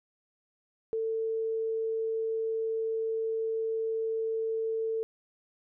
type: tone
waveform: sine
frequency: 446.8 Hz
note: A4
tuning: 27 cents sharp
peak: -28 dBFS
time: 0.93-5.03 s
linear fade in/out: 0 ms
effects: none